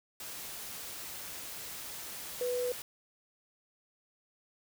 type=tone in noise; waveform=sine; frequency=493.9 Hz; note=B4; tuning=in tune; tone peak=-30 dBFS; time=2.41-2.72 s; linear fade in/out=2 ms; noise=white; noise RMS=-43 dBFS; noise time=0.2-2.82 s; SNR=+10 dB; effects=none